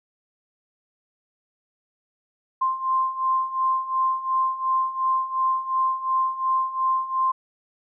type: beating tone pair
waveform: sine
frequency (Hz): 1046.5 / 1049.3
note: C6 / C6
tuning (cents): 0 / +5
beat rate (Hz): 2.8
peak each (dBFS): -26 / -22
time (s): 2.61-7.32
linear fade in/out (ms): 10
effects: none